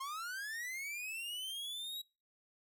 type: linear sweep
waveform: 45% pulse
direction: up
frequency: 1047 to 3875 Hz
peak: -40 dBFS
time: 0-2.02 s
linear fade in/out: 10 ms
effects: noise-tail reverb RT60 0.3 s tail -23 dB re dry